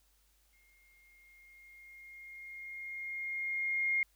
sine tone with exponential growth, 2133 Hz, C7, 33 cents sharp, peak -27 dBFS, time 0.53-4.03 s, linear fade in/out 2 ms, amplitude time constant 760 ms, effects added 50 Hz sine -70 dBFS peak until 4.15 s + white hiss -72 dBFS RMS until 4.15 s

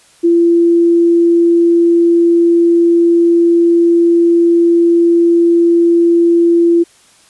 sine tone, 340 Hz, F4, 46 cents flat, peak -6 dBFS, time 0.23-6.84 s, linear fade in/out 20 ms, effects white hiss -47 dBFS RMS until 7.29 s + resampled to 24000 Hz

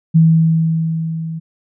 sine tone with level ramp, 162.2 Hz, E3, 28 cents flat, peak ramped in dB -5 to -22 dBFS, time 0.14-1.4 s, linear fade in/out 20 ms, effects none

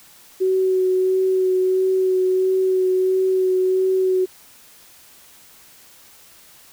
sine tone with vibrato, 374.1 Hz, F#4, 19 cents sharp, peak -15 dBFS, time 0.4-4.26 s, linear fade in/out 20 ms, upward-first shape sine, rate 1.5 Hz, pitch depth 14 cents each way, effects white hiss -48 dBFS RMS until 6.72 s

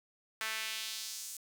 sawtooth tone with high-pass filter sweep, 220 Hz, A3, in tune, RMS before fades -40 dBFS, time 0.41-1.37 s, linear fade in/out 0 ms, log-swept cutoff 1600 to 8000 Hz, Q 1.4, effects 10-bit

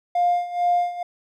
triangle tone with tremolo, 705 Hz, F5, 16 cents sharp, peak -12 dBFS, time 0.15-1.03 s, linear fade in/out 5 ms, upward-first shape sine, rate 2.2 Hz, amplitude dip 85%, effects tanh soft clip ceiling -13 dBFS

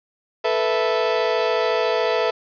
35% pulse chord, A suspended second, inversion none, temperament equal, 440 / 493.9 / 659.3 Hz, A4 / B4 / E5, 0 / 0 / 0 cents, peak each -21 dBFS, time 0.44-2.31 s, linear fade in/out 10 ms, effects resampled to 11025 Hz + 7-bit

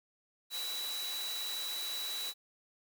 sine tone in noise, 3930 Hz, B7, 9 cents flat, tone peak -37 dBFS, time 0.5-2.34 s, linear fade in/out 50 ms, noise white, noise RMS -42 dBFS, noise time 0.5-2.34 s, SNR +2 dB, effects high-pass 400 Hz 12 dB/octave

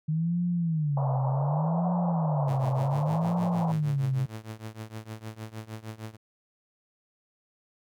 sine tone with vibrato, 152.1 Hz, D#3, 39 cents flat, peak -24 dBFS, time 0.08-4.26 s, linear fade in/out 10 ms, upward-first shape sine, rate 0.67 Hz, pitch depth 250 cents each way
pink band-pass noise, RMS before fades -34 dBFS, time 0.97-3.72 s, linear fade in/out 2 ms, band 550 to 1000 Hz, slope 48 dB/octave
sawtooth tone with tremolo, 110 Hz, A2, in tune, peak -30 dBFS, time 2.47-6.17 s, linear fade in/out 20 ms, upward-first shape triangle, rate 6.5 Hz, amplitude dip 95%
effects none

